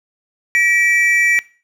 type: tone pair together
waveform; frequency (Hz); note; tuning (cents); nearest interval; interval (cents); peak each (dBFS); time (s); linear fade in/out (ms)
triangle; 1923 / 2322; B6 / D7; -47 / -20; minor third; 327; -12; 0.55-1.39; 0
effects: noise-tail reverb RT60 0.4 s tail -21 dB re dry